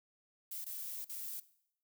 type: noise with dropouts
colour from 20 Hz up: violet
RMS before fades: -43 dBFS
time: 0.51-1.4 s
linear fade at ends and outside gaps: 5 ms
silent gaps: 0.645-0.662 / 1.046-1.094 s
effects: noise-tail reverb RT60 0.7 s tail -18 dB re dry